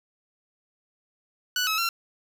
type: tone with pitch steps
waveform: 15% pulse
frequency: 1482 / 1290 / 1364 Hz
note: F#6 / E6 / F6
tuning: +2 / -38 / -41 cents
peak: -17 dBFS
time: 1.56-1.89 s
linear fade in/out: 2 ms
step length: 110 ms
effects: none